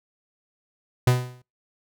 45% pulse tone with exponential decay, 124.9 Hz, B2, 20 cents sharp, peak -13 dBFS, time 1.07-1.42 s, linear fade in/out 5 ms, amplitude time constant 74 ms, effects noise-tail reverb RT60 0.2 s tail -23 dB re dry

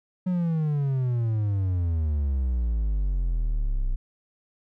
triangle exponential sweep, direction down, 185.3 to 30.87 Hz, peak -20 dBFS, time 0.26-3.96 s, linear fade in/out 10 ms, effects none

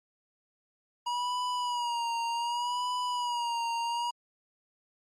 square tone with vibrato, 960 Hz, B5, 49 cents flat, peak -30 dBFS, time 1.06-4.11 s, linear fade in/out 10 ms, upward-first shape sine, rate 0.66 Hz, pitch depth 57 cents each way, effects low-pass 7000 Hz 12 dB/octave + Opus 48 kbps

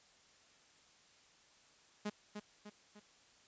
sawtooth tone with echo, 208.4 Hz, G#3, 6 cents sharp, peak -33 dBFS, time 2.05-2.1 s, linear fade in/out 10 ms, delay 300 ms, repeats 3, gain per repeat -6 dB, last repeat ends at 3 s, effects white hiss -66 dBFS RMS until 3.47 s + resampled to 16000 Hz

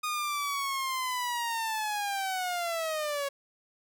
sawtooth linear sweep, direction down, 1236 to 552 Hz, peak -26 dBFS, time 0.03-3.29 s, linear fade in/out 10 ms, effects none

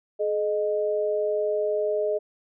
sine tone pair together, 425 / 617 Hz, G#4 / D#5, +40 / -15 cents, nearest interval tritone, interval 645 cents, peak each -25 dBFS, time 0.19-2.19 s, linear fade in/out 20 ms, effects none

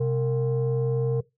sine tone pair together, 128.94 / 460 Hz, C3 / A#4, -25 / -23 cents, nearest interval octave + minor seventh, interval 2202 cents, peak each -22 / -23 dBFS, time 0-1.21 s, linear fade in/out 10 ms, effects noise-tail reverb RT60 0.2 s tail -20 dB re dry + tanh soft clip ceiling -18 dBFS

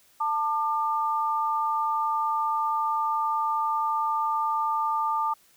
sine tone pair together, 890 / 1198.2 Hz, A5 / D6, +20 / +34 cents, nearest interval perfect fourth, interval 514 cents, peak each -26 dBFS, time 0.2-5.34 s, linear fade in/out 10 ms, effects white hiss -60 dBFS RMS until 5.56 s

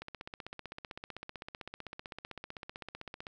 click train, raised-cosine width 0.3 ms, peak -26 dBFS, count 52, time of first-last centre 0.02-3.268 s, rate 15.7 Hz, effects none

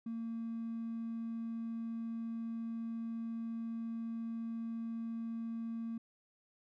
triangle tone with hard clipping, 228.6 Hz, A#3, 34 cents flat, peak -38 dBFS, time 0.06-5.98 s, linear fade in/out 5 ms, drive 4 dB, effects none

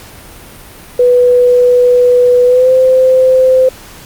sine tone with pitch glide, 493.1 to 517 Hz, B4 to C5, -3 to -21 cents, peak -4 dBFS, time 0.99-3.69 s, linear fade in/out 5 ms, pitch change +82 cents, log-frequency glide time 2.46-2.72 s, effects pink hiss -34 dBFS RMS until 4.05 s + Opus 48 kbps

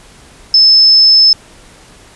sine tone, 5240 Hz, E8, 11 cents flat, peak -3 dBFS, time 0.54-1.33 s, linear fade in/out 2 ms, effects pink hiss -40 dBFS RMS until 2.15 s + resampled to 24000 Hz

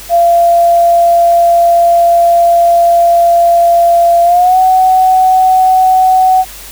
sine tone with pitch glide, 686 to 748.1 Hz, F5 to F#5, -31 to +19 cents, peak -4 dBFS, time 0.09-6.45 s, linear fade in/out 50 ms, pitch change +150 cents, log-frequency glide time 4.23-4.58 s, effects added 48 Hz sine -35 dBFS peak until 6.71 s + white hiss -30 dBFS RMS until 6.71 s

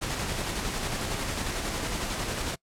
pink noise with tremolo, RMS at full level -30 dBFS, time 0.01-2.56 s, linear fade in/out 20 ms, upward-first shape square, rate 11 Hz, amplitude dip 25%, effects noise-tail reverb RT60 0.1 s tail -24 dB re dry + low-pass 10000 Hz 12 dB/octave

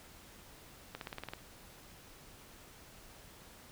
accelerating click train, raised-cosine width 0.3 ms, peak -25 dBFS, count 8, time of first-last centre 0.95-1.335 s, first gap 62 ms, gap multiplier 0.96, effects pink hiss -56 dBFS RMS until 3.71 s

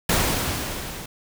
pink noise with level ramp, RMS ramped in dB -19 to -36 dBFS, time 0.09-1.06 s, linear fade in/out 5 ms, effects none

